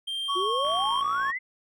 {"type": "tone with tremolo", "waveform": "triangle", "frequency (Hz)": 3174, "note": "G7", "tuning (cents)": 21, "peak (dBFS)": -27, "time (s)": [0.07, 1.02], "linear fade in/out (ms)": 10, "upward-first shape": "sine", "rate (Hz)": 1.7, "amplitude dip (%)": 25}
{"type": "tone with vibrato", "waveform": "triangle", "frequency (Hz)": 1108.7, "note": "C#6", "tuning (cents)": 0, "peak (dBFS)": -24, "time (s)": [0.28, 1.32], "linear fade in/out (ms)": 20, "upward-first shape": "sine", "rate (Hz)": 2.8, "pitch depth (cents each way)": 24}
{"type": "exponential sweep", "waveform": "sine", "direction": "up", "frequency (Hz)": [345.5, 2113], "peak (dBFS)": -28, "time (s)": [0.35, 1.39], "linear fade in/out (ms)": 20}
{"type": "click train", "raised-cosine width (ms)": 0.5, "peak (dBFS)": -29, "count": 39, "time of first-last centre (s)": [0.65, 1.301], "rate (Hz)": 58.4}
{"effects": []}